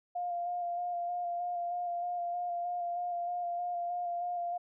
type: tone with vibrato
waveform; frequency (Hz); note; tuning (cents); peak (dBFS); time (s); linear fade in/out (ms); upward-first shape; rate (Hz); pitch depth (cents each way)
sine; 702; F5; +9; -32; 0.15-4.58; 10; square; 3.2; 16
effects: none